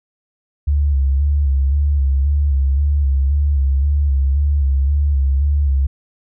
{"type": "tone with vibrato", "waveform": "sine", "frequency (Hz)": 70.1, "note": "C#2", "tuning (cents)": 20, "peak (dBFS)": -12, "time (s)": [0.67, 5.87], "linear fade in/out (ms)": 10, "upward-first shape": "square", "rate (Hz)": 1.9, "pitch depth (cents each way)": 52, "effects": []}